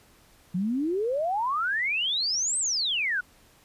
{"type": "exponential two-way sweep", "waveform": "sine", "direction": "up then down", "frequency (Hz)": [171.6, 8430, 1414], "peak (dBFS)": -24, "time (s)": [0.54, 3.21], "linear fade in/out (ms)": 10, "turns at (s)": 2.58, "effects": ["pink hiss -58 dBFS RMS until 3.64 s", "resampled to 32000 Hz"]}